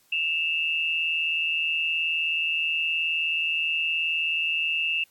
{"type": "tone pair together", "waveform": "sine", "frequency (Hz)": [2641, 2800], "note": ["E7", "F7"], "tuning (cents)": [3, 4], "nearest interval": "minor second", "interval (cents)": 101, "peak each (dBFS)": [-25, -27], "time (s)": [0.12, 5.04], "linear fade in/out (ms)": 5, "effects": ["white hiss -62 dBFS RMS until 5.1 s", "AAC 64 kbps"]}